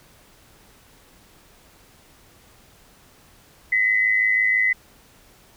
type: tone pair together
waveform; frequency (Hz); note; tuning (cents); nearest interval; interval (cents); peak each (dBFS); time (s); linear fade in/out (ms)
sine; 1917 / 2023; A#6 / B6; +48 / +41; minor second; 93; -24 / -17; 3.72-4.73; 5
effects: pink hiss -53 dBFS RMS until 5.56 s